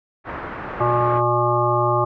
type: low-pass noise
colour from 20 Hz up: white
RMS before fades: -31 dBFS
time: 0.24-1.22 s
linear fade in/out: 50 ms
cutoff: 1600 Hz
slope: 24 dB/octave
type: harmonic tone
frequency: 120.2 Hz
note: B2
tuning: 46 cents flat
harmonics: 1 / 3 / 5 / 7 / 9 / 10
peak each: -23 / -23 / -23 / -23 / -23 / -23 dBFS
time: 0.8-2.05 s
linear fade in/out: 10 ms
effects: none